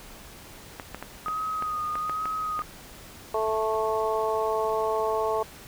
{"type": "clicks", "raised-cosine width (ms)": 0.5, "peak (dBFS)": -19, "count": 9, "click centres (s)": [0.798, 0.946, 1.026, 1.283, 1.624, 1.955, 2.096, 2.256, 2.592]}
{"type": "tone with vibrato", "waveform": "sine", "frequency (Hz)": 1249, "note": "D#6", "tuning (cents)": 6, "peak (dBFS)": -27, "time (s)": [1.26, 2.62], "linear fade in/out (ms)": 0, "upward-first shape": "sine", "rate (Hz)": 1.2, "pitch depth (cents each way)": 30}
{"type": "harmonic tone", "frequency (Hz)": 219.4, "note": "A3", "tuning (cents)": -5, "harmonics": [2, 3, 4, 5], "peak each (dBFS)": [-27, -29, -30, -31], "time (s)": [3.34, 5.43], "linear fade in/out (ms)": 5}
{"effects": ["pink hiss -46 dBFS RMS until 5.67 s"]}